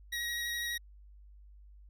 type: tone with vibrato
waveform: 25% pulse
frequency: 1898 Hz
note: A#6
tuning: 31 cents sharp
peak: -30 dBFS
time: 0.12-0.78 s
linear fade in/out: 10 ms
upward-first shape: sine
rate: 12 Hz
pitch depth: 11 cents each way
effects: added 50 Hz sine -52 dBFS peak until 1.89 s